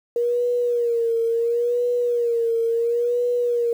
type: tone with vibrato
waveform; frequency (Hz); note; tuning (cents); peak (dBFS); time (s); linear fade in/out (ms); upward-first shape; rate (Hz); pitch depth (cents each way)
sine; 472.6; A#4; +24; -18; 0.16-3.73; 2; sine; 0.72; 51
effects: 8-bit